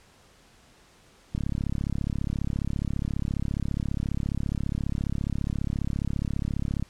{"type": "click train", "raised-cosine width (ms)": 5, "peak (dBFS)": -16, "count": 191, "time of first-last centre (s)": [1.35, 6.826], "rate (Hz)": 34.7, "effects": ["pink hiss -57 dBFS RMS until 6.89 s", "low-pass 9000 Hz 12 dB/octave"]}